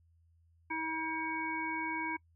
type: harmonic tone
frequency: 319.9 Hz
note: D#4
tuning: 48 cents sharp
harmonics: 1 / 3 / 5 / 7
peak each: -40 / -37 / -43 / -38 dBFS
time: 0.7-2.17 s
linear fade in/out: 10 ms
effects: noise-tail reverb RT60 0.1 s tail -25 dB re dry + added 83 Hz sine -64 dBFS peak until 2.35 s